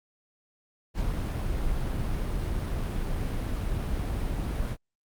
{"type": "noise", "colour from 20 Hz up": "brown", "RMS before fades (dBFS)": -29, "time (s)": [0.94, 4.77], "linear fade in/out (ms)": 50, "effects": ["Opus 48 kbps"]}